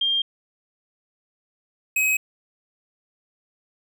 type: tone pair in turn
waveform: sine / square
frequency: 3200 / 2540 Hz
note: G7 / D#7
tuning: +35 / +35 cents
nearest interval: major third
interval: 400 cents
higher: first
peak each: -19 dBFS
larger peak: neither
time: 0.01-0.22 / 1.96-2.17 s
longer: neither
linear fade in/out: 5 ms
effects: none